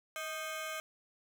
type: ring-modulated tone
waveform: 20% pulse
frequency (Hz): 935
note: A#5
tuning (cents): +5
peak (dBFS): -30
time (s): 0.16-0.8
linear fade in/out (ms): 0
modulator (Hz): 301
effects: none